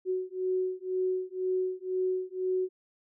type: beating tone pair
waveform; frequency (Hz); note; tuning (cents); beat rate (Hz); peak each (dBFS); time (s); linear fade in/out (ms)
sine; 370 / 372; F#4 / F#4; 0 / +9; 2; -31; 0.05-2.69; 50
effects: none